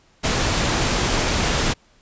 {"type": "noise", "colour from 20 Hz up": "pink", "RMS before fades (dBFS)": -20, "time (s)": [0.23, 1.74], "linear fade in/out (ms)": 20, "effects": ["pink hiss -57 dBFS RMS until 2.01 s", "resampled to 16000 Hz"]}